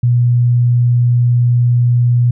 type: tone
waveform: sine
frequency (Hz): 121.3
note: B2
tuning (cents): -31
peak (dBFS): -8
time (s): 0.03-2.31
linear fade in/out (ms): 5
effects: none